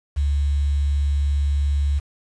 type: tone with quantisation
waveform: sine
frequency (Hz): 71.4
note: D2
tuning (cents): -48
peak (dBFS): -17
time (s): 0.16-2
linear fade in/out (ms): 20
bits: 7
effects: resampled to 22050 Hz